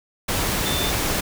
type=tone in noise; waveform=sine; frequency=3552 Hz; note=A7; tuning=16 cents sharp; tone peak=-27 dBFS; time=0.65-0.91 s; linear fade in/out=10 ms; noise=pink; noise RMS=-23 dBFS; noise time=0.28-1.21 s; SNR=-7 dB; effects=none